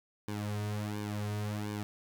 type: tone with flanger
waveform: sawtooth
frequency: 104.5 Hz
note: G#2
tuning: 11 cents sharp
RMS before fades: -36 dBFS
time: 0.28-1.83 s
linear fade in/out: 0 ms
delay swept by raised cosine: 1.5 to 3.7 ms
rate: 1.4 Hz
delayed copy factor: -0.95
effects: none